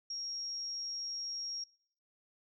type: tone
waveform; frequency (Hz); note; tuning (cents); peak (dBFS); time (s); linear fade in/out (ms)
sine; 5588; F8; 0; -37; 0.1-1.64; 5
effects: noise-tail reverb RT60 0.7 s tail -26 dB re dry

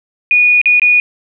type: tone with dropouts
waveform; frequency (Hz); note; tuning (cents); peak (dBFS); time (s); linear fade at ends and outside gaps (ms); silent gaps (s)
sine; 2458; D#7; -22; -6; 0.31-1; 1; 0.615-0.657 / 0.797-0.818
effects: none

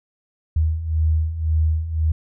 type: beating tone pair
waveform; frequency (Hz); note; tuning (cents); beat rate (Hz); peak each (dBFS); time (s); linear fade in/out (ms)
sine; 77.78 / 79.68; D#2 / D#2; 0 / +42; 1.9; -23 / -18; 0.56-2.12; 5
effects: none

